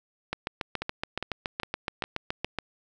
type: two click trains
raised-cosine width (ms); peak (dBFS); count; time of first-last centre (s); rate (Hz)
0.3; -13 / -15; 17 / 5; 0.33-2.587 / 0.82-2.446; 7.09 / 2.46
effects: none